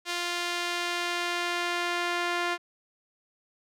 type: tone with band-pass filter sweep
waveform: sawtooth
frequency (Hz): 349.2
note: F4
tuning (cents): 0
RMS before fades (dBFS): -30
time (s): 0.05-2.58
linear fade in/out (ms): 50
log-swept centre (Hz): 3600 to 1800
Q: 0.76
effects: none